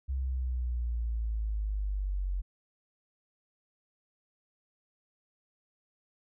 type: exponential sweep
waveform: sine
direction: down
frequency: 67 to 45.6 Hz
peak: -29 dBFS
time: 0.08-2.42 s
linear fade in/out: 20 ms
effects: none